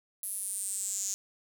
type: tone with high-pass filter sweep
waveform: sawtooth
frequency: 197.4 Hz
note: G3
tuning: 12 cents sharp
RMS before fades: -35 dBFS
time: 0.23-1.14 s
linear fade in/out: 0 ms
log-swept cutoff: 11000 to 6600 Hz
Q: 8
effects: none